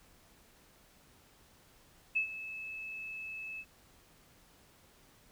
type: tone with ADSR envelope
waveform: sine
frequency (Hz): 2605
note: E7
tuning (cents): -21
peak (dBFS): -26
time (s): 2.15-3.65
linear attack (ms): 16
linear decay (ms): 100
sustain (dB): -14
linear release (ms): 54
effects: pink hiss -63 dBFS RMS until 5.31 s